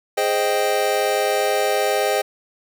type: chord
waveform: square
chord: Ab major seventh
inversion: none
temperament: equal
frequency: 415.3 / 523.3 / 622.3 / 784 Hz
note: Ab4 / C5 / Eb5 / G5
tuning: 0 / 0 / 0 / 0 cents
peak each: -24 dBFS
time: 0.17-2.22 s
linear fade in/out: 10 ms
effects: none